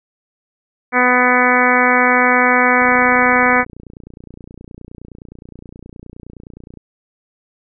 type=harmonic tone; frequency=249.2 Hz; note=B3; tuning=16 cents sharp; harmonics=1 / 2 / 3 / 4 / 5 / 6 / 7 / 8 / 9; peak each=-19 / -19 / -19 / -19 / -19 / -19 / -19 / -19 / -19 dBFS; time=0.92-3.65 s; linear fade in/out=50 ms
type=click train; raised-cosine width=3 ms; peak=-23 dBFS; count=118; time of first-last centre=2.82-6.773 s; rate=29.6 Hz
effects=none